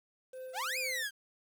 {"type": "tone with tremolo", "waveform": "triangle", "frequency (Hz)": 516, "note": "C5", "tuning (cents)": -24, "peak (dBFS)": -39, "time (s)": [0.33, 1.03], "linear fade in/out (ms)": 5, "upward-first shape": "sine", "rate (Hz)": 2.4, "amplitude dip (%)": 70}
{"type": "exponential two-way sweep", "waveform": "sawtooth", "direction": "up then down", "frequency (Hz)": [646, 2542, 1561], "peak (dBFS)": -30, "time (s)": [0.53, 1.11], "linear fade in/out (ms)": 50, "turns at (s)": 0.78}
{"effects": ["10-bit"]}